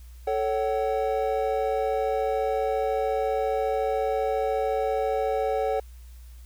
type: chord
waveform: triangle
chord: F# minor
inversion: first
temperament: equal with one note detuned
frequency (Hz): 440 / 554.4 / 757.7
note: A4 / C#5 / F#5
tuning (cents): 0 / 0 / +41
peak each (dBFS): -25 / -26 / -26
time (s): 0.27-5.8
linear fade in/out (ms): 5
effects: added 60 Hz sine -42 dBFS peak until 6.45 s + white hiss -59 dBFS RMS until 6.45 s